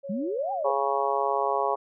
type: tone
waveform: sine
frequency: 554.4 Hz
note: C#5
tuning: in tune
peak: -34 dBFS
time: 0.03-0.76 s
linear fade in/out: 20 ms
type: exponential two-way sweep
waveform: sine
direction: up then down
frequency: 185 to 823 to 487.6 Hz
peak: -27 dBFS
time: 0.09-0.71 s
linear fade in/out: 10 ms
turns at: 0.52 s
type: harmonic tone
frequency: 138.4 Hz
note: C#3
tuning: 2 cents flat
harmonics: 3 / 4 / 5 / 6 / 7 / 8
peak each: -30 / -30 / -30 / -30 / -30 / -30 dBFS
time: 0.64-1.76 s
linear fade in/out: 20 ms
effects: none